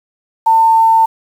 sine tone with quantisation, 899 Hz, A5, 37 cents sharp, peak -6 dBFS, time 0.46-1.06 s, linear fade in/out 10 ms, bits 6, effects none

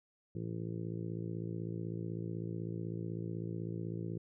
harmonic tone, 56 Hz, A1, 31 cents sharp, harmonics 2 / 3 / 4 / 5 / 6 / 7 / 8 / 9, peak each -41 / -41 / -51 / -52 / -45 / -49 / -52 / -57 dBFS, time 0.35-4.18 s, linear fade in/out 5 ms, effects none

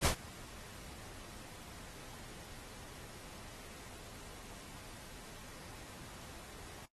pink noise with ADSR envelope, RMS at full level -29 dBFS, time 0.01-6.86 s, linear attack 45 ms, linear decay 97 ms, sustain -23 dB, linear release 10 ms, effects noise-tail reverb RT60 0.1 s tail -17 dB re dry + AAC 32 kbps

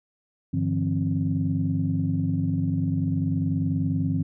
sine tone cluster, 100.5 / 150.3 / 170.7 / 264.8 Hz, G2 / D3 / F3 / C4, +44 / +40 / -39 / +21 cents, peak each -27 dBFS, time 0.53-4.23 s, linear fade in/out 10 ms, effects tanh soft clip ceiling -12 dBFS

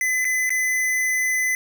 square tone with dropouts, 2019 Hz, B6, 38 cents sharp, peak -20 dBFS, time 0.01-1.55 s, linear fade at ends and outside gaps 1 ms, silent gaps 0.246-0.251 / 0.494-0.504 s, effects none

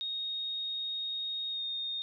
sine tone with pitch glide, 3729 to 3686 Hz, A#7 to A#7, 0 to -20 cents, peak -33 dBFS, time 0.01-2.02 s, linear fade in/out 0 ms, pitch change -20 cents, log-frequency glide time 1.5-1.62 s, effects none

